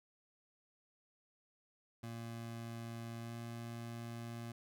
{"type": "tone with pitch glide", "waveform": "25% pulse", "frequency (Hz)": [115.7, 116.84], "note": ["A#2", "A#2"], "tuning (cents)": [-13, 4], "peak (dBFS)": -40, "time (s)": [2.03, 4.52], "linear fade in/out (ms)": 5, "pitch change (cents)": 17, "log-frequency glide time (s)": [3.2, 3.33], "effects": []}